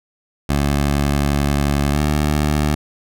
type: tone with pitch glide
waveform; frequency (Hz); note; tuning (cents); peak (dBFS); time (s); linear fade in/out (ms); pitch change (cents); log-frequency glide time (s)
15% pulse; 71.3 to 74.59; C#2 to D2; +49 to +27; -9; 0.49-2.75; 5; +78; 1.91-1.99
effects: none